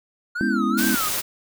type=tone with vibrato; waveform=triangle; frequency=1396.9 Hz; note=F6; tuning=in tune; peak=-23 dBFS; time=0.35-1.09 s; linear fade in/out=10 ms; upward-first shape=sine; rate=2.4 Hz; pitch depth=210 cents each way
type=chord; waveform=sine; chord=C# minor seventh; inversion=second; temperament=equal; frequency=207.7 / 246.9 / 277.2 / 329.6 Hz; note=G#3 / B3 / C#4 / E4; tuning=0 / 0 / 0 / 0 cents; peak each=-24 / -24 / -27 / -26 dBFS; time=0.41-0.95 s; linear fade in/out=0 ms
type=noise; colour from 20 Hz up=white; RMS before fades=-25 dBFS; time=0.77-1.22 s; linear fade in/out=20 ms
effects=none